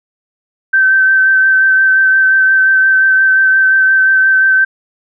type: tone with vibrato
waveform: sine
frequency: 1546 Hz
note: G6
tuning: 24 cents flat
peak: -6 dBFS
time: 0.73-4.65 s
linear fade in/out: 10 ms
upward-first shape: sine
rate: 5.7 Hz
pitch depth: 17 cents each way
effects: none